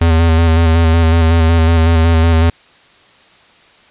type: tone with vibrato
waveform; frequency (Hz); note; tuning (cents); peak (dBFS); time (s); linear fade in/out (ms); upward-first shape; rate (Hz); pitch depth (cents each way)
square; 82.2; E2; -4; -8; 0.01-2.5; 5; square; 5.4; 28
effects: white hiss -46 dBFS RMS until 3.9 s + resampled to 8000 Hz